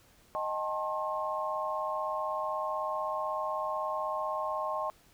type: chord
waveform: sine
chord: A half-diminished seventh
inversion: second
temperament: equal with one note detuned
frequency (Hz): 622.3 / 784 / 880 / 1071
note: Eb5 / G5 / A5 / C6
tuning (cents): 0 / 0 / 0 / +40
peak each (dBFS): -35 / -40 / -38 / -34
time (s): 0.35-4.9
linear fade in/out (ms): 0
effects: pink hiss -62 dBFS RMS until 5.13 s